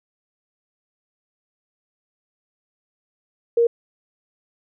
sine tone, 468.2 Hz, A#4, 8 cents sharp, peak -13 dBFS, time 3.57-3.67 s, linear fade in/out 5 ms, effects none

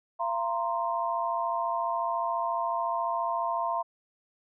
sine chord, F suspended fourth, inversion none, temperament equal with one note detuned, 682.1 / 932.3 / 1046.5 Hz, F5 / Bb5 / C6, -41 / 0 / 0 cents, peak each -31 dBFS, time 0.19-3.83 s, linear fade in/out 20 ms, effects none

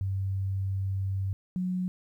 sine tone pair in turn, 96.6 / 182.88 Hz, G2 / F#3, -25 / -20 cents, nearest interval major seventh, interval 1105 cents, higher second, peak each -27 dBFS, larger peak neither, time 0.01-1.33 / 1.56-1.88 s, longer first, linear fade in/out 0 ms, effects 11-bit

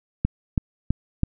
click train, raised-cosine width 5 ms, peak -7 dBFS, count 4, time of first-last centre 0.25-1.234 s, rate 3.05 Hz, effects none

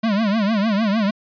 square tone with vibrato, 211 Hz, G#3, 28 cents sharp, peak -17 dBFS, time 0.03-1.11 s, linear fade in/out 10 ms, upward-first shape triangle, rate 6.6 Hz, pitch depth 180 cents each way, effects resampled to 11025 Hz

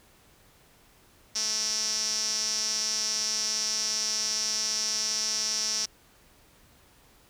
sawtooth tone with band-pass filter, 217.4 Hz, A3, 21 cents flat, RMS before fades -29 dBFS, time 1.35-5.86 s, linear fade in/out 10 ms, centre 5600 Hz, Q 8.8, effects pink hiss -59 dBFS RMS until 7.29 s

